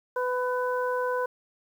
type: harmonic tone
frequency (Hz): 499.8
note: B4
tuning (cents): +21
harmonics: 1 / 2 / 3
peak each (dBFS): -27 / -30 / -34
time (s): 0.16-1.26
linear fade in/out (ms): 5
effects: 9-bit